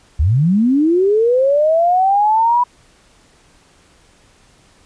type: linear sweep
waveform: sine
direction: up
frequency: 64.5 to 987.8 Hz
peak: -10 dBFS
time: 0.19-2.64 s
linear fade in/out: 10 ms
effects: pink hiss -51 dBFS RMS until 4.85 s + resampled to 22050 Hz